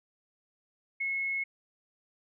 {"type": "tone", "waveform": "sine", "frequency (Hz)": 2180, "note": "C#7", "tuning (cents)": -29, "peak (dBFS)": -29, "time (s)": [1, 1.44], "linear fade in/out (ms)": 10, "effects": []}